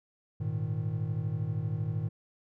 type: chord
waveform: triangle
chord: Ab suspended second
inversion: none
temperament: equal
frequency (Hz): 103.83 / 116.54 / 155.56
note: Ab2 / Bb2 / Eb3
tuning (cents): 0 / 0 / 0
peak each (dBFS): -32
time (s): 0.4-2.09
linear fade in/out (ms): 10
effects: none